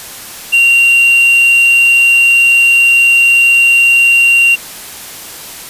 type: tone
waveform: triangle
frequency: 2762 Hz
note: F7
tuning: 20 cents flat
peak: -3 dBFS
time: 0.52-4.56 s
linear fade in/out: 20 ms
effects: white hiss -28 dBFS RMS until 5.69 s + resampled to 32000 Hz